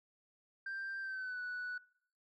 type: tone with pitch glide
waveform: sine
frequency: 1577 to 1479.9 Hz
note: G6 to F#6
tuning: +10 to 0 cents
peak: -37 dBFS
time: 0.66-1.78 s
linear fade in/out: 5 ms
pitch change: -110 cents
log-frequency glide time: 1-1.4 s
effects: noise-tail reverb RT60 0.7 s tail -24 dB re dry + tanh soft clip ceiling -37 dBFS